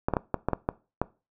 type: clicks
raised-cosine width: 1 ms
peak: -10 dBFS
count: 8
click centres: 0.085 / 0.137 / 0.168 / 0.343 / 0.486 / 0.533 / 0.689 / 1.016 s
effects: noise-tail reverb RT60 0.3 s tail -20 dB re dry